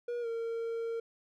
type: tone with pitch glide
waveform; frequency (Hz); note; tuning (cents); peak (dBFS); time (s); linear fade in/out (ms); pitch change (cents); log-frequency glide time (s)
triangle; 479.4 to 459.3; A#4 to A#4; +48 to -26; -31; 0.08-1; 5; -74; 0.21-0.27
effects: none